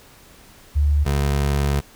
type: tone pair in turn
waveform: sine / 25% pulse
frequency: 73.1 / 70.61 Hz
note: D2 / C#2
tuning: -7 / +33 cents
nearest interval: minor second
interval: 60 cents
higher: first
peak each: -14 dBFS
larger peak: neither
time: 0.75-1.05 / 1.05-1.81 s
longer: second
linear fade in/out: 20 ms
effects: pink hiss -48 dBFS RMS until 1.95 s